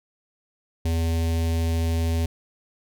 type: tone with notch filter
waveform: square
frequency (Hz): 82.41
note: E2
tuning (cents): 0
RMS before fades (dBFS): -23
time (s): 0.85-2.26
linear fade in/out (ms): 5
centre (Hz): 1300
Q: 0.99
effects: none